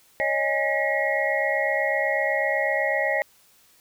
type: tone cluster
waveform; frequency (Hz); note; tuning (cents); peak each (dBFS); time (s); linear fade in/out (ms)
sine; 555 / 623 / 823 / 1913 / 2145; C#5 / D#5 / G#5 / A#6 / C7; +2 / +2 / -16 / +44 / +42; -27 / -27 / -30 / -25 / -30; 0.2-3.22; 0
effects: white hiss -58 dBFS RMS until 3.8 s